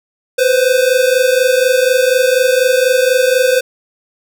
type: tone pair together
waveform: square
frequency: 499.2 / 523.3 Hz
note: B4 / C5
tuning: +19 / 0 cents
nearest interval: minor second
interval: 81 cents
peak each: -13 dBFS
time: 0.38-3.61 s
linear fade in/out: 10 ms
effects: none